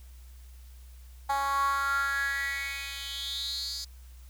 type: tone with high-pass filter sweep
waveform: 10% pulse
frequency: 277.2 Hz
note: C#4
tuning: in tune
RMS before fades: -31 dBFS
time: 1.29-3.85 s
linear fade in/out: 10 ms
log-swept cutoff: 870 to 5100 Hz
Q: 7.1
effects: added 62 Hz sine -46 dBFS peak until 4.29 s + white hiss -61 dBFS RMS until 4.29 s